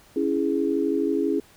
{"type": "chord", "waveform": "sine", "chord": "C# minor", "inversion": "none", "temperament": "equal", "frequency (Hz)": [277.2, 329.6, 415.3], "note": ["C#4", "E4", "G#4"], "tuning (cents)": [0, 0, 0], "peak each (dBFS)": -25, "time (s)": [0.16, 1.4], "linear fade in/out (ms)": 5, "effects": ["pink hiss -54 dBFS RMS until 1.56 s"]}